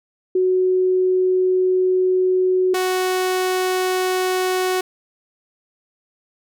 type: tone pair in turn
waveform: sine / sawtooth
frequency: 370 / 370 Hz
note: F#4 / F#4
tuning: 0 / 0 cents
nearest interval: unison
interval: 0 cents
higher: neither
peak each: -14 / -14 dBFS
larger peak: neither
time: 0.35-2.74 / 2.74-4.81 s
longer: first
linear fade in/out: 5 ms
effects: none